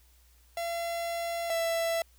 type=tone pair in turn; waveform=45% pulse; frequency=680 / 665.2 Hz; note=F5 / E5; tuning=-46 / +16 cents; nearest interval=unison; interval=38 cents; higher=first; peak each=-31 / -27 dBFS; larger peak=second; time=0.57-1.5 / 1.5-2.02 s; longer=first; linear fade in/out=2 ms; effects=added 60 Hz sine -59 dBFS peak until 2.18 s + white hiss -65 dBFS RMS until 2.18 s